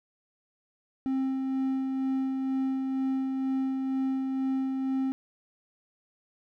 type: tone with tremolo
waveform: triangle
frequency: 265.2 Hz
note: C4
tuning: 23 cents sharp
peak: -23 dBFS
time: 1.06-5.12 s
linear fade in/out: 0 ms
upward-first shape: sine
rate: 2.1 Hz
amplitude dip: 30%
effects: none